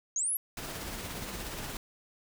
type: linear sweep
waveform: sine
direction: up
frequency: 6272 to 11770 Hz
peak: -28 dBFS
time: 0.16-0.37 s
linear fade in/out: 2 ms
type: noise with tremolo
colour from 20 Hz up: pink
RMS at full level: -38 dBFS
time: 0.57-1.77 s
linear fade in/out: 2 ms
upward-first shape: sine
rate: 17 Hz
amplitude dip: 30%
effects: none